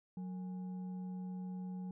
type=tone with frequency modulation; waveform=sine; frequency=183.8 Hz; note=F#3; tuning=11 cents flat; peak=-40 dBFS; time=0.17-1.91 s; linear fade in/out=2 ms; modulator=641 Hz; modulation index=0.23; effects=none